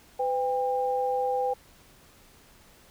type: tone pair together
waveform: sine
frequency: 504.5 / 800 Hz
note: B4 / G5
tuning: +37 / +35 cents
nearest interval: minor sixth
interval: 798 cents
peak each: -27 / -27 dBFS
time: 0.19-1.54 s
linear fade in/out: 10 ms
effects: pink hiss -56 dBFS RMS until 2.9 s